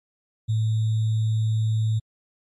sine tone with sample-and-hold, 110 Hz, A2, in tune, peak -19 dBFS, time 0.48-2 s, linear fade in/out 20 ms, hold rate 3675 Hz, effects MP3 48 kbps

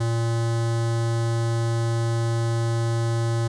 square tone with notch filter, 115.6 Hz, A#2, 14 cents flat, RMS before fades -23 dBFS, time 0-3.48 s, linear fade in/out 10 ms, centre 2500 Hz, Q 1.9, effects resampled to 22050 Hz

